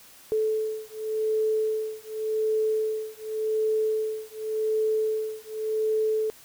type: beating tone pair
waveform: sine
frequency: 434.9 / 435.78 Hz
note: A4 / A4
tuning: -20 / -17 cents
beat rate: 0.88 Hz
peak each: -27 dBFS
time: 0.32-6.3 s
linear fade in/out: 0 ms
effects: white hiss -51 dBFS RMS until 6.44 s